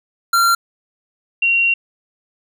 square / sine tone pair in turn, 1375 / 2750 Hz, F6 / F7, -27 / -27 cents, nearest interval octave, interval 1200 cents, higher second, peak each -12 dBFS, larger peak neither, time 0.33-0.55 / 1.42-1.74 s, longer second, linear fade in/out 5 ms, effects none

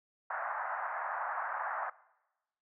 pink band-pass noise, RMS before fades -37 dBFS, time 0.3-1.9 s, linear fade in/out 5 ms, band 690 to 1700 Hz, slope 48 dB/octave, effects noise-tail reverb RT60 1.0 s tail -21 dB re dry

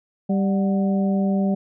harmonic tone with a mistuned harmonic, 196 Hz, G3, in tune, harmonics 1 / 2 / 3 / 4, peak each -18 / -30 / -29 / -33 dBFS, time 0.29-1.55 s, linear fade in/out 10 ms, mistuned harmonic 4, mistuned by -96 cents, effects none

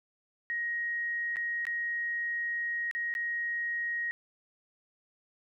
sine tone with dropouts, 1883 Hz, A#6, 17 cents sharp, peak -30 dBFS, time 0.5-4.11 s, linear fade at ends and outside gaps 0 ms, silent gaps 1.359-1.368 / 1.653-1.668 / 2.912-2.95 / 3.14-3.151 s, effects none

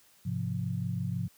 sine chord, F minor, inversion first, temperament just, 104.77 / 130.96 / 174.61 Hz, Ab2 / C3 / F3, +16 / +2 / 0 cents, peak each -34 dBFS, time 0.25-1.28 s, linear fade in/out 10 ms, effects white hiss -62 dBFS RMS until 1.37 s + high-pass 60 Hz 12 dB/octave

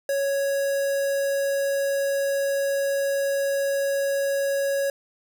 square tone with notch filter, 554.4 Hz, C#5, in tune, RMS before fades -24 dBFS, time 0.09-4.9 s, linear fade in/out 2 ms, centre 3200 Hz, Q 1.1, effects none

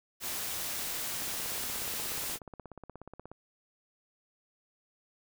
white noise, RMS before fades -36 dBFS, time 0.2-2.39 s, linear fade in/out 50 ms
click train, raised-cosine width 1 ms, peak -31 dBFS, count 36, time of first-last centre 1.22-3.316 s, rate 16.7 Hz
effects none

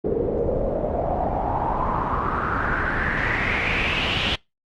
pink noise with low-pass filter sweep, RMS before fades -23 dBFS, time 0.04-4.36 s, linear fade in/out 10 ms, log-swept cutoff 420 to 3200 Hz, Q 5.1, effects noise-tail reverb RT60 0.2 s tail -25 dB re dry + Opus 32 kbps

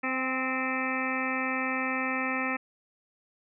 harmonic tone with a mistuned harmonic, 259.9 Hz, C4, 11 cents flat, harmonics 1 / 2 / 3 / 4 / 5 / 7 / 8 / 9 / 10, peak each -33 / -38 / -38 / -39 / -35 / -34 / -38 / -36 / -38 dBFS, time 0.03-2.57 s, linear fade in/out 10 ms, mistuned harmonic 3, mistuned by +20 cents, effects none

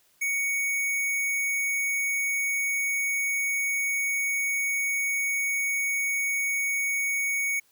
sine tone with sample-and-hold, 2235 Hz, C#7, 14 cents sharp, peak -24 dBFS, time 0.21-7.6 s, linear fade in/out 10 ms, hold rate 8820 Hz, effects white hiss -64 dBFS RMS until 7.71 s

